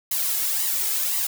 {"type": "noise with flanger", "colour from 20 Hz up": "blue", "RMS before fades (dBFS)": -24, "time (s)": [0.11, 1.27], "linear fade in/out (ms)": 5, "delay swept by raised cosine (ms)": [0.99, 2.39], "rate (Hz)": 1.9, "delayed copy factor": 0.7, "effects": []}